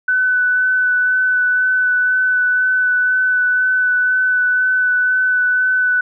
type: tone with vibrato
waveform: sine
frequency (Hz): 1500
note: F#6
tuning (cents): +23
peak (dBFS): -12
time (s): 0.08-6.01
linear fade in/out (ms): 5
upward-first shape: sine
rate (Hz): 2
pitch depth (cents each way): 12
effects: none